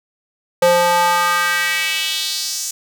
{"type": "tone with high-pass filter sweep", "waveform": "square", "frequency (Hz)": 174.61, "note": "F3", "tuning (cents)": 0, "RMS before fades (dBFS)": -17, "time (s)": [0.62, 2.71], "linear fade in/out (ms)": 5, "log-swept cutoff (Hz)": [520, 6700], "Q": 2.6, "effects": []}